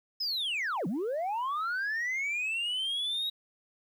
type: linear two-way sweep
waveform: sine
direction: down then up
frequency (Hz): 5210 to 157.5 to 3832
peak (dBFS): -27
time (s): 0.2-3.3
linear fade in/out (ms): 10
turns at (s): 0.87
effects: tanh soft clip ceiling -28 dBFS + 10-bit